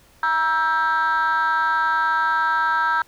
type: chord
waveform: sine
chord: E diminished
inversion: second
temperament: just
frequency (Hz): 949.3 / 1318.5 / 1582.2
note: Bb5 / E6 / G6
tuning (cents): +31 / 0 / +16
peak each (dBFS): -20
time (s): 0.23-3.02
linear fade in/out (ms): 2
effects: tanh soft clip ceiling -13 dBFS + pink hiss -54 dBFS RMS until 3.07 s